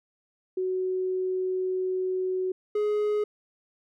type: tone pair in turn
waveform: sine / triangle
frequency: 371.8 / 419.3 Hz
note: F#4 / G#4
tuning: +8 / +17 cents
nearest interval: major second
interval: 209 cents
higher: second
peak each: -25 / -21 dBFS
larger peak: second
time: 0.57-2.52 / 2.75-3.24 s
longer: first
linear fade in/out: 5 ms
effects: none